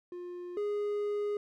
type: tone pair in turn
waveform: triangle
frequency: 354.4 / 413.3 Hz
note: F4 / G#4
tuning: +25 / -8 cents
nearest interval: minor third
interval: 267 cents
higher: second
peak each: -37 / -28 dBFS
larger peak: second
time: 0.12-0.57 / 0.57-1.37 s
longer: second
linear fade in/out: 2 ms
effects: none